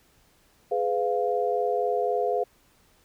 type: chord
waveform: sine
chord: F diminished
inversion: first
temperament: just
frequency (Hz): 419.1 / 502.9 / 698.5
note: Ab4 / Cb5 / F5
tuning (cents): +16 / +31 / 0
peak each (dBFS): -27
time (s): 0.71-2.44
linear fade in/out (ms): 10
effects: pink hiss -62 dBFS RMS until 3.04 s